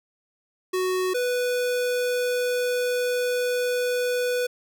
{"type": "tone pair in turn", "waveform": "square", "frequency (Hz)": [370, 493.9], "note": ["F#4", "B4"], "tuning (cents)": [0, 0], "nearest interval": "perfect fourth", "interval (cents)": 500, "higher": "second", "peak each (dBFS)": -23, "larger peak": "neither", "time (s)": [[0.73, 1.14], [1.14, 4.47]], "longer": "second", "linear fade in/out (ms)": 10, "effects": []}